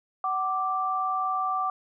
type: tone pair together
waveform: sine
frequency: 751.3 / 1174.7 Hz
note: F#5 / D6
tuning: +26 / 0 cents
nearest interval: minor sixth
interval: 774 cents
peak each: -29 / -26 dBFS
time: 0.24-1.7 s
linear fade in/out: 2 ms
effects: none